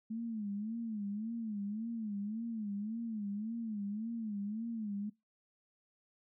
sine tone with vibrato, 216.1 Hz, A3, 31 cents flat, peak -36 dBFS, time 0.1-5.1 s, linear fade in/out 10 ms, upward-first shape sine, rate 1.8 Hz, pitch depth 130 cents each way, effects noise-tail reverb RT60 0.2 s tail -22 dB re dry

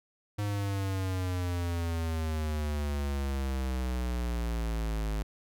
square exponential sweep, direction down, 103.83 to 52 Hz, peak -30 dBFS, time 0.38-5.23 s, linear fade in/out 10 ms, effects none

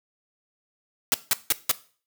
white noise bursts, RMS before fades -20 dBFS, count 4, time 1.12-1.714 s, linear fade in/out 0 ms, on 21 ms, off 170 ms, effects noise-tail reverb RT60 0.4 s tail -17 dB re dry + high-pass 100 Hz 12 dB/octave

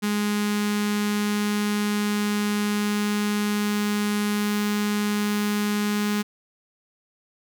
sawtooth tone with notch filter, 207.7 Hz, G#3, in tune, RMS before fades -24 dBFS, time 0.02-6.23 s, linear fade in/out 20 ms, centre 600 Hz, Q 0.94, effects none

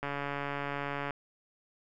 click train, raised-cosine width 0.5 ms, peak -20 dBFS, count 154, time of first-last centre 0.03-1.107 s, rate 142 Hz, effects none

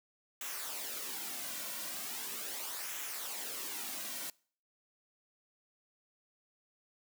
white noise with flanger, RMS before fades -41 dBFS, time 0.41-4.3 s, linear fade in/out 2 ms, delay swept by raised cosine 0.21 to 2.41 ms, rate 0.39 Hz, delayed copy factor -0.55, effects noise-tail reverb RT60 0.5 s tail -25 dB re dry + high-pass 200 Hz 12 dB/octave

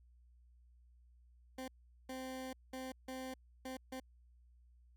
20% pulse tone bursts at uneven times, 260 Hz, C4, 11 cents flat, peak -38 dBFS, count 6, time 1.58-1.68 / 2.09-2.53 / 2.73-2.92 / 3.08-3.34 / 3.65-3.77 / 3.92-4 s, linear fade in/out 5 ms, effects added 60 Hz sine -62 dBFS peak until 4.96 s

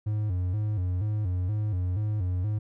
triangle tone with vibrato, 98 Hz, G2, in tune, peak -23 dBFS, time 0.06-2.59 s, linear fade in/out 10 ms, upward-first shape square, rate 2.1 Hz, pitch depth 140 cents each way, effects none

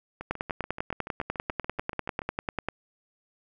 two click trains, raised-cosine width 0.5 ms, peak -22 / -13 dBFS, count 15 / 25, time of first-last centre 0.21-2.219 / 0.31-2.686 s, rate 6.97 / 10.1 Hz, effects none

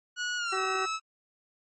sawtooth tone with pitch glide, 1460 to 1300.7 Hz, F#6 to E6, -24 to -24 cents, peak -26 dBFS, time 0.16-1 s, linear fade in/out 50 ms, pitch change -200 cents, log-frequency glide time 0.37-0.6 s
harmonic tone, 380 Hz, F#4, 46 cents sharp, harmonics 1 / 2 / 3 / 4 / 5 / 7, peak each -33 / -36 / -38 / -39 / -40 / -41 dBFS, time 0.52-0.86 s, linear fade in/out 10 ms
effects MP3 32 kbps

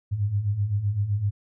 sine beating tone pair, 97 / 104.8 Hz, G2 / G#2, -18 / +16 cents, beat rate 7.8 Hz, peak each -29 / -23 dBFS, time 0.11-1.31 s, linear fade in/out 20 ms, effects none

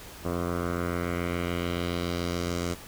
10% pulse tone with low-pass filter sweep, 87 Hz, F2, 6 cents flat, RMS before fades -30 dBFS, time 0.24-2.75 s, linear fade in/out 20 ms, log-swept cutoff 970 to 7700 Hz, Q 1.8, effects pink hiss -45 dBFS RMS until 2.87 s

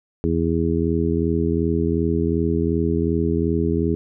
harmonic tone, 82.7 Hz, E2, 6 cents sharp, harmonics 1 / 2 / 3 / 4 / 5, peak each -24 / -24 / -24 / -24 / -24 dBFS, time 0.24-3.95 s, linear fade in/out 0 ms, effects none

